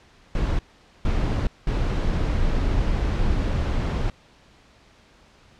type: noise bursts at uneven times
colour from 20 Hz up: brown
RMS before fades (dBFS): -22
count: 3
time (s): 0.35-0.59 / 1.05-1.47 / 1.67-4.1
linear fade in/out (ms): 2
effects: pink hiss -54 dBFS RMS until 5.59 s + low-pass 5000 Hz 12 dB/octave